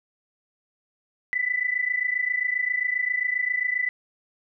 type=tone pair together; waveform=sine; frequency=1975.5 / 2003 Hz; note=B6 / B6; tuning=0 / +24 cents; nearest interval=unison; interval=24 cents; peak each=-26 / -25 dBFS; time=1.33-3.89 s; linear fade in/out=0 ms; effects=none